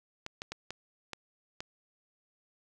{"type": "clicks", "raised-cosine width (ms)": 0.2, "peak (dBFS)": -21, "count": 6, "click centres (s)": [0.264, 0.419, 0.52, 0.706, 1.133, 1.605], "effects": []}